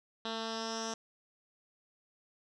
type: tone with low-pass filter sweep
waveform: 10% pulse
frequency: 224.8 Hz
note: A3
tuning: 37 cents sharp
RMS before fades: -38 dBFS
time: 0.25-0.94 s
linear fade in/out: 2 ms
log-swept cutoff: 4100 to 6200 Hz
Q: 4.6
effects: none